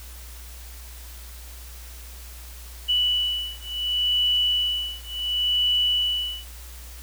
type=beating tone pair; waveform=sine; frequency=2960 / 2960.7 Hz; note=F#7 / F#7; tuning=0 / 0 cents; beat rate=0.7 Hz; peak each=-24 dBFS; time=2.88-6.47 s; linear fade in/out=20 ms; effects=added 60 Hz sine -39 dBFS peak until 7.02 s + white hiss -45 dBFS RMS until 7.02 s